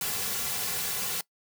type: noise with comb filter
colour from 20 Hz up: white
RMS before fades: -31 dBFS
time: 0.01-1.21 s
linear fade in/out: 2 ms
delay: 3.2 ms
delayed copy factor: -0.9
effects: noise-tail reverb RT60 0.1 s tail -21 dB re dry